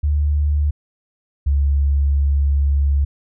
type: tone pair in turn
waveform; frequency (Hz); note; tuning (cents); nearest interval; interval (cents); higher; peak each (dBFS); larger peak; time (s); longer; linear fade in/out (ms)
sine; 73.6 / 70.4; D2 / C#2; +4 / +27; minor second; 77; first; -14 / -13; second; 0.03-0.71 / 1.46-3.05; second; 10
effects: none